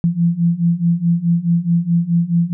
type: beating tone pair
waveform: sine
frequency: 167.8 / 172.5 Hz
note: E3 / F3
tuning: +31 / -21 cents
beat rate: 4.7 Hz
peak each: -17 / -15 dBFS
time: 0.04-2.53 s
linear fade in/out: 0 ms
effects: none